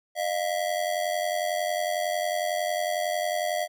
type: ring-modulated tone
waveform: square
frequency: 658 Hz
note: E5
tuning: 3 cents flat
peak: -23 dBFS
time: 0.15-3.68 s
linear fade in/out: 50 ms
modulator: 45.5 Hz
effects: none